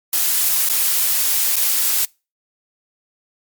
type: noise with dropouts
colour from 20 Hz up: blue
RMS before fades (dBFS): -17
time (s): 0.13-2.05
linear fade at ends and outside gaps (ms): 2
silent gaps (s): 0.689-0.697 / 1.559-1.565
effects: noise-tail reverb RT60 0.3 s tail -26 dB re dry + MP3 96 kbps